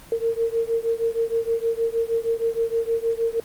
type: beating tone pair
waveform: sine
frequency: 455.9 / 462.3 Hz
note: A#4 / A#4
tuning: -39 / -14 cents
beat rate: 6.4 Hz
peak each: -23 / -24 dBFS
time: 0.12-3.4 s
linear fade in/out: 2 ms
effects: pink hiss -46 dBFS RMS until 3.44 s + Opus 32 kbps